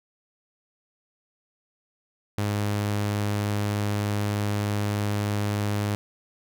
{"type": "tone", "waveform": "sawtooth", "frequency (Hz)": 103.3, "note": "G#2", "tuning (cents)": -9, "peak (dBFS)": -20, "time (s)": [2.38, 5.95], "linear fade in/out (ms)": 0, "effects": []}